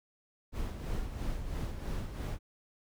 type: noise with tremolo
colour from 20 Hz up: brown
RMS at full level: -34 dBFS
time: 0.52-2.39 s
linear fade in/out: 50 ms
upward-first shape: sine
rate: 3 Hz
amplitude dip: 55%
effects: none